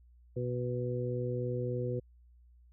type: harmonic tone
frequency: 123.47 Hz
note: B2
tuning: in tune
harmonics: 1 / 2 / 3 / 4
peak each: -34 / -42 / -38 / -37 dBFS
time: 0.36-2 s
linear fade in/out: 10 ms
effects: added 60 Hz sine -57 dBFS peak until 2.72 s